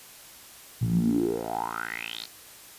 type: tone with band-pass filter sweep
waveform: 10% pulse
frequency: 56.8 Hz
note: A#1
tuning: 44 cents flat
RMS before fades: -28 dBFS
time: 0.81-2.26 s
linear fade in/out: 10 ms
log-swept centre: 120 to 4400 Hz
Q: 7.7
effects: white hiss -48 dBFS RMS until 2.78 s + resampled to 32000 Hz